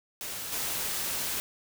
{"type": "noise with level steps", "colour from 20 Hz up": "white", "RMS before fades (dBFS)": [-37, -32], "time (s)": [0.21, 1.4], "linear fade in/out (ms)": 0, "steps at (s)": 0.52, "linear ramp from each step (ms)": 5, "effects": []}